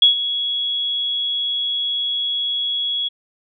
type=tone with ADSR envelope; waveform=sine; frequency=3346 Hz; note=G#7; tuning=12 cents sharp; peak=-6 dBFS; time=0.02-3.09 s; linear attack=4 ms; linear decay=120 ms; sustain=-13 dB; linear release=16 ms; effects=none